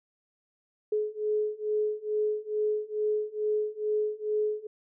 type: beating tone pair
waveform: sine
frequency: 423.7 / 426 Hz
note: G#4 / G#4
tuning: +35 / +44 cents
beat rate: 2.3 Hz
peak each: -30 / -29 dBFS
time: 0.92-4.67 s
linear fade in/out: 5 ms
effects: none